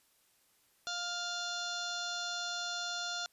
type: harmonic tone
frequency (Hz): 702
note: F5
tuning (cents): +9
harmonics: 1 / 2 / 4 / 5 / 6 / 7 / 8 / 9 / 10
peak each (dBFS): -44 / -40 / -50 / -42 / -42 / -52 / -46 / -52 / -50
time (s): 0.87-3.26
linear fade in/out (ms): 0
effects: white hiss -70 dBFS RMS until 3.32 s + resampled to 32000 Hz